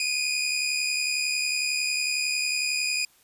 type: tone pair together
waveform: 20% pulse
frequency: 2429 / 2500 Hz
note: D#7 / D#7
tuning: -42 / +8 cents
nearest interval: unison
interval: 50 cents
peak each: -23 / -22 dBFS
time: 0-3.05 s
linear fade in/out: 2 ms
effects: white hiss -60 dBFS RMS until 3.23 s + resampled to 32000 Hz